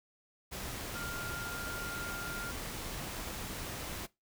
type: tone in noise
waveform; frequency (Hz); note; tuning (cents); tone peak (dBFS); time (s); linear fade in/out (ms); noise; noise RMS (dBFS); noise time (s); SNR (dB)
sine; 1401; F6; +5; -41; 0.94-2.52; 20; pink; -41; 0.51-4.07; -3
effects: noise-tail reverb RT60 0.2 s tail -20 dB re dry